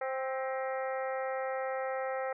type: harmonic tone with a mistuned harmonic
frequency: 262.9 Hz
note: C4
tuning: 8 cents sharp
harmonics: 2 / 3 / 4 / 5 / 6 / 7 / 8 / 9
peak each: -34 / -38 / -49 / -42 / -49 / -44 / -50 / -56 dBFS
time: 0.01-2.33 s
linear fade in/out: 5 ms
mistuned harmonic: 7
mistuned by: +44 cents
effects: none